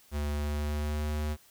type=tone with pitch glide; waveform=square; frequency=73.42 to 75.4 Hz; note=D2 to D2; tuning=0 to +46 cents; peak=-30 dBFS; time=0.11-1.37 s; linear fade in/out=50 ms; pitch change=+46 cents; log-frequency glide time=0.31-1.15 s; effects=white hiss -60 dBFS RMS until 1.5 s